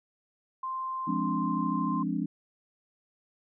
sine tone, 1046 Hz, C6, 1 cent flat, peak -31 dBFS, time 0.63-2.03 s, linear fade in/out 5 ms
sine chord, D half-diminished seventh, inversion first, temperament equal with one note detuned, 173.91 / 207.7 / 261.6 / 293.7 Hz, F3 / Ab3 / C4 / D4, -7 / 0 / 0 / 0 cents, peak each -33 dBFS, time 1.07-2.26 s, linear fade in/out 10 ms
effects none

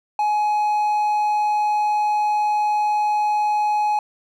triangle tone, 841 Hz, G#5, 22 cents sharp, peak -15 dBFS, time 0.19-3.99 s, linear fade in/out 2 ms, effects none

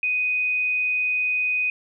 sine tone, 2495 Hz, D#7, 4 cents sharp, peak -20 dBFS, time 0.03-1.7 s, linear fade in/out 2 ms, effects none

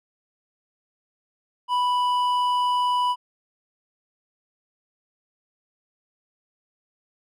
triangle tone with hard clipping, 987.8 Hz, B5, in tune, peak -21 dBFS, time 1.68-3.16 s, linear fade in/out 50 ms, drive 10 dB, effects none

